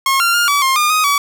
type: tone with pitch steps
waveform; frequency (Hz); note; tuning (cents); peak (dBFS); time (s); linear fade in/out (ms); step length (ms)
sawtooth; 1081 / 1383 / 1411 / 1144 / 1063 / 1212 / 1250 / 1139; C#6 / F6 / F6 / D6 / C6 / D#6 / D#6 / C#6; -44 / -17 / +17 / -46 / +27 / -46 / +8 / +47; -8; 0.06-1.18; 2; 140
effects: 7-bit